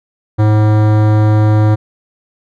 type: tone with hard clipping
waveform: sine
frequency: 106.9 Hz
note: A2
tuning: 49 cents flat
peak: -9 dBFS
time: 0.38-1.76 s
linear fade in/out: 20 ms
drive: 18 dB
effects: none